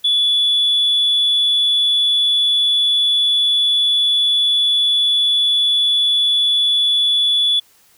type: tone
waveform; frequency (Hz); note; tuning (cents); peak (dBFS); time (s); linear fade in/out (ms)
sine; 3435; A7; -42; -11; 0.04-7.6; 10
effects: tanh soft clip ceiling -9 dBFS + white hiss -53 dBFS RMS until 7.97 s